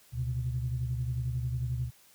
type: tone cluster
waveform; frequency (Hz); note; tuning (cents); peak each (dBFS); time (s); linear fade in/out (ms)
sine; 70.5 / 122.3 / 133.5; C#2 / B2 / C3; +30 / -16 / +35; -36 / -30 / -38; 0.12-1.91; 50
effects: tanh soft clip ceiling -21 dBFS + white hiss -60 dBFS RMS until 2.14 s